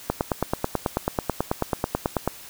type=click train; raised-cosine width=1 ms; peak=-7 dBFS; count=21; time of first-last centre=0.1-2.276 s; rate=9.19 Hz; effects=white hiss -43 dBFS RMS until 2.49 s